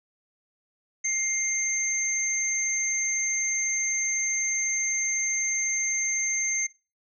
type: tone pair together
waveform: sine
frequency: 2107 / 6314 Hz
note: C7 / G8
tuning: +12 / +12 cents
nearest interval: octave + perfect fifth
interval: 1900 cents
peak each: -30 / -25 dBFS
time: 1.04-6.67 s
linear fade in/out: 10 ms
effects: noise-tail reverb RT60 0.3 s tail -21 dB re dry